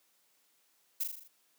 violet noise with echo, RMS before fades -32 dBFS, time 1-1.04 s, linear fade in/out 10 ms, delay 40 ms, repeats 6, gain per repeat -4 dB, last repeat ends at 1.28 s, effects white hiss -71 dBFS RMS until 1.58 s + high-pass 200 Hz 12 dB/octave

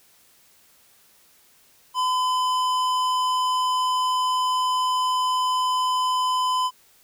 sine tone with tanh clipping, 1013 Hz, B5, 44 cents sharp, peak -22 dBFS, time 1.94-6.71 s, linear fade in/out 50 ms, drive 16 dB, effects white hiss -57 dBFS RMS until 7.03 s

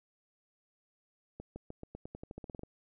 accelerating click train, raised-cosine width 2 ms, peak -30 dBFS, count 15, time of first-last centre 1.4-2.634 s, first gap 160 ms, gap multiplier 0.9, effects none

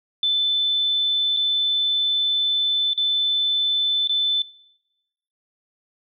sine tone with dropouts, 3520 Hz, A7, in tune, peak -17 dBFS, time 0.23-4.42 s, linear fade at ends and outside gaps 2 ms, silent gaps 1.366-1.37 / 2.934-2.976 / 4.074-4.094 s, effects noise-tail reverb RT60 1.0 s tail -24 dB re dry

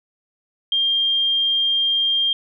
sine tone, 3201 Hz, G7, 36 cents sharp, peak -16 dBFS, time 0.72-2.33 s, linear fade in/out 2 ms, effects none

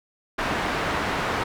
white low-pass noise, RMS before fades -26 dBFS, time 0.38-1.44 s, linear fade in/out 10 ms, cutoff 1600 Hz, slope 12 dB/octave, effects none

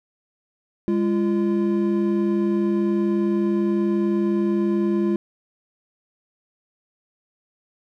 triangle tone pair together, 204 / 342.9 Hz, G#3 / F4, -31 / -32 cents, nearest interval major sixth, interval 899 cents, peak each -19 dBFS, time 0.88-5.16 s, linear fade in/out 0 ms, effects none

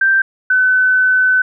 sine tone pair in turn, 1568 / 1511.5 Hz, G6 / F#6, 0 / +36 cents, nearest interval minor second, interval 64 cents, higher first, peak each -9 dBFS, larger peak neither, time 0.01-0.22 / 0.5-1.42 s, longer second, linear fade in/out 5 ms, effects none

